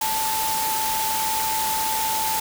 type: tone in noise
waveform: sine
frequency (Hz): 880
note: A5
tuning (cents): 0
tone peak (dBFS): -24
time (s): 0.01-2.4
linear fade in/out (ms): 5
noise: white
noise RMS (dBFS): -26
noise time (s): 0.01-2.4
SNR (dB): -1
effects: none